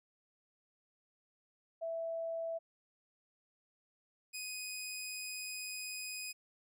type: tone pair in turn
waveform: sine / 15% pulse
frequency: 660 / 2499 Hz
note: E5 / D#7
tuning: +2 / +7 cents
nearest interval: octave + major seventh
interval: 2305 cents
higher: second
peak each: -36 / -34 dBFS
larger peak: second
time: 1.81-2.59 / 4.33-6.33 s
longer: second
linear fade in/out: 20 ms
effects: none